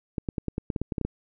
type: clicks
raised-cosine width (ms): 3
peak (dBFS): -15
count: 12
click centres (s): 0.182 / 0.288 / 0.382 / 0.483 / 0.581 / 0.702 / 0.762 / 0.816 / 0.922 / 0.982 / 1.013 / 1.05
effects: none